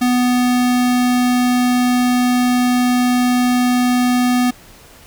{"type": "tone", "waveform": "square", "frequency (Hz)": 247.7, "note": "B3", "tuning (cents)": 5, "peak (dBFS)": -13, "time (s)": [0.01, 4.51], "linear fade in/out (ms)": 10, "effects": ["pink hiss -43 dBFS RMS until 5.06 s"]}